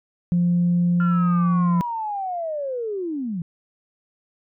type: tone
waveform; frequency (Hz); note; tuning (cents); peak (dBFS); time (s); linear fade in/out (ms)
sine; 174.61; F3; 0; -15; 0.32-1.81; 0
type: linear sweep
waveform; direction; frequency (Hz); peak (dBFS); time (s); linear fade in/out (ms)
sine; down; 1396.9 to 158.7; -24; 1-3.42; 2
effects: tanh soft clip ceiling -12 dBFS